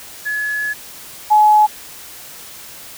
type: tone pair in turn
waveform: sine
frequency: 1700 / 848.5 Hz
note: G#6 / G#5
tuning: +40 / +37 cents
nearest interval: octave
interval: 1203 cents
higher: first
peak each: -18 / -7 dBFS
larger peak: second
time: 0.25-0.74 / 1.3-1.67 s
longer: first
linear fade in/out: 20 ms
effects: white hiss -36 dBFS RMS until 2.97 s